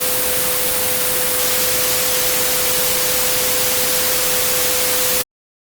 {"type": "tone in noise", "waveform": "sine", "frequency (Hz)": 503, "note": "B4", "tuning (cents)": 32, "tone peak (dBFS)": -25, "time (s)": [0, 5.23], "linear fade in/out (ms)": 20, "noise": "white", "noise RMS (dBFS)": -17, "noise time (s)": [0, 5.23], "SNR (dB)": -11, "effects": ["Opus 32 kbps"]}